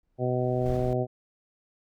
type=noise with exponential growth; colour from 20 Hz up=brown; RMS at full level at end=-36 dBFS; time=0.03-0.77 s; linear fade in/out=1 ms; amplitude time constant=160 ms
type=harmonic tone; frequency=125.5 Hz; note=B2; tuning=28 cents sharp; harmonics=1 / 2 / 3 / 4 / 5 / 6; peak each=-28 / -33 / -30 / -33 / -31 / -36 dBFS; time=0.18-1.07 s; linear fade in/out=50 ms
type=noise; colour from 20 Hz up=brown; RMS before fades=-36 dBFS; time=0.66-0.93 s; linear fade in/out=0 ms
effects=none